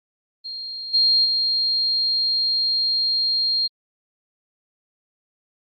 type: tone with level steps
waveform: sine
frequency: 4220 Hz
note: C8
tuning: 14 cents sharp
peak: -29 / -14 / -18 dBFS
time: 0.44-3.68 s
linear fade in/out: 20 ms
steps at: 0.93 / 1.24 s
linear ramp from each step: 20 ms
effects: Opus 32 kbps